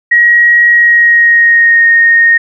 sine tone with pitch glide, 1899 to 1853.5 Hz, A#6 to A#6, +32 to -10 cents, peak -3 dBFS, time 0.11-2.38 s, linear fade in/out 10 ms, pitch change -42 cents, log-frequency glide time 0.68-1.87 s, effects none

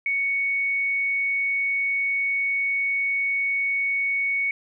sine tone, 2225 Hz, C#7, 6 cents sharp, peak -21 dBFS, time 0.06-4.51 s, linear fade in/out 2 ms, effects none

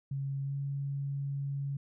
sine tone with pitch glide, 137.6 to 139.6 Hz, C#3 to C#3, -12 to +13 cents, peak -32 dBFS, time 0.11-1.77 s, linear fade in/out 5 ms, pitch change +25 cents, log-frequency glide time 0.43-0.54 s, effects none

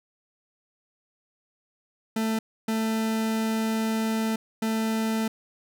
40% pulse tone bursts at uneven times, 221.7 Hz, A3, 13 cents sharp, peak -23 dBFS, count 3, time 2.16-2.39 / 2.68-4.36 / 4.62-5.28 s, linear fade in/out 5 ms, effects none

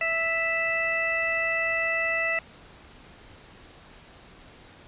harmonic tone, 659.3 Hz, E5, in tune, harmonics 1 / 2 / 3 / 4, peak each -31 / -35 / -26 / -29 dBFS, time 0.01-2.39 s, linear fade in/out 2 ms, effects pink hiss -50 dBFS RMS until 4.87 s + resampled to 8000 Hz

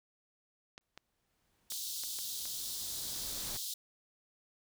clicks, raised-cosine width 0.2 ms, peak -30 dBFS, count 6, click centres 0.779 / 0.976 / 1.721 / 2.036 / 2.188 / 2.455 s
pink noise with exponential growth, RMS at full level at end -46 dBFS, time 0.81-3.57 s, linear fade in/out 0 ms, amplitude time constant 600 ms
pink high-pass noise, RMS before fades -40 dBFS, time 1.7-3.74 s, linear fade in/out 5 ms, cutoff 3500 Hz, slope 48 dB/octave
effects none

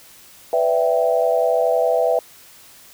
sine chord, E minor seventh, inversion second, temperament equal with one note detuned, 497.6 / 587.3 / 659.3 / 784 Hz, B4 / D5 / E5 / G5, +13 / 0 / 0 / 0 cents, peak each -19 / -24 / -18 / -24 dBFS, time 0.53-2.19 s, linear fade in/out 2 ms, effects white hiss -46 dBFS RMS until 2.93 s

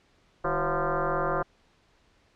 sine tone with frequency modulation, 329.6 Hz, E4, in tune, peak -24 dBFS, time 0.44-1.43 s, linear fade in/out 10 ms, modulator 176 Hz, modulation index 6.2, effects pink hiss -64 dBFS RMS until 2.35 s + low-pass 5000 Hz 12 dB/octave

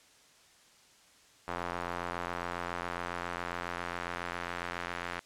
square tone with band-pass filter sweep, 43.65 Hz, F1, in tune, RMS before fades -38 dBFS, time 1.48-5.2 s, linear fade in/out 0 ms, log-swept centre 1100 to 1700 Hz, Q 1.2, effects white hiss -61 dBFS RMS until 5.25 s + low-pass 8000 Hz 12 dB/octave

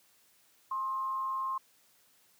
sine tone with frequency modulation, 1060 Hz, C6, 22 cents sharp, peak -31 dBFS, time 0.71-1.58 s, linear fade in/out 5 ms, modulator 198 Hz, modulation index 0.21, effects white hiss -66 dBFS RMS until 2.39 s + high-pass 80 Hz 12 dB/octave

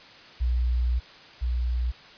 sine tone pair in turn, 60.8 / 60.8 Hz, B1 / B1, -26 / -26 cents, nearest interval unison, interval 0 cents, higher neither, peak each -21 / -23 dBFS, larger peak first, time 0.4-1 / 1.41-1.92 s, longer first, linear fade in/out 20 ms, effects white hiss -48 dBFS RMS until 2.17 s + resampled to 11025 Hz

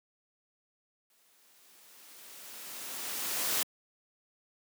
white noise with exponential growth, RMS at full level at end -29 dBFS, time 1.1-3.63 s, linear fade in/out 2 ms, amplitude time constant 550 ms, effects high-pass 200 Hz 12 dB/octave

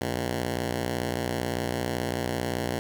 10% pulse ring-modulated tone, 123.1 Hz, B2, 5 cents flat, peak -16 dBFS, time 0.01-2.79 s, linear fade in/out 0 ms, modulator 29 Hz, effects none

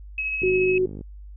sine tone with tremolo, 2566 Hz, E7, 47 cents flat, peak -23 dBFS, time 0.18-0.78 s, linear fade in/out 2 ms, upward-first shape sine, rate 14 Hz, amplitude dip 30%
click train, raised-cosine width 3 ms, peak -23 dBFS, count 31, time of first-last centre 0.42-1.011 s, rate 50.8 Hz
sine tone, 370 Hz, F#4, in tune, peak -18 dBFS, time 0.43-0.86 s, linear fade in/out 5 ms
effects added 50 Hz sine -38 dBFS peak until 1.36 s

